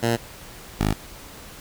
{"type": "tone pair in turn", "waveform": "10% pulse", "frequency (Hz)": [116.54, 51.91], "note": ["A#2", "G#1"], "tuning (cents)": [0, 0], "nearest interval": "octave + major second", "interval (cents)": 1400, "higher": "first", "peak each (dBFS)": [-11, -11], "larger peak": "neither", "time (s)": [[0.02, 0.17], [0.79, 0.94]], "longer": "neither", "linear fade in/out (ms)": 20, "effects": ["pink hiss -42 dBFS RMS until 1.6 s"]}